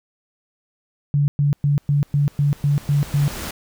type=tone bursts; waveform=sine; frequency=143.8 Hz; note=D3; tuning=36 cents flat; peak=-14 dBFS; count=9; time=1.14-3.28 s; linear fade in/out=0 ms; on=140 ms; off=110 ms
type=noise with exponential growth; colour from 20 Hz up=pink; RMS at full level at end=-28 dBFS; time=1.44-3.51 s; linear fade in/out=5 ms; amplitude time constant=450 ms
effects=none